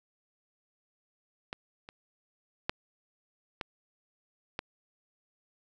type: clicks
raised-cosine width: 0.3 ms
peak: -20 / -29 / -12 / -18 / -17 dBFS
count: 5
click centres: 1.529 / 1.889 / 2.695 / 3.612 / 4.591 s
effects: none